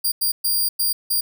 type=tone bursts at uneven times; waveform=5% pulse; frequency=4785 Hz; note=D8; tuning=32 cents sharp; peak=-11 dBFS; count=5; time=0.04-0.12 / 0.21-0.32 / 0.44-0.69 / 0.79-0.93 / 1.1-1.21 s; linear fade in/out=10 ms; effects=none